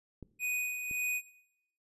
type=clicks; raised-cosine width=3 ms; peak=-31 / -36 dBFS; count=2; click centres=0.227 / 0.912 s
type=tone with tremolo; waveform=square; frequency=2486 Hz; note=D#7; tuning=2 cents flat; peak=-31 dBFS; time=0.39-1.22 s; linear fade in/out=50 ms; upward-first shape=sine; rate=1.8 Hz; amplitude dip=55%
effects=noise-tail reverb RT60 0.8 s tail -18 dB re dry + resampled to 32000 Hz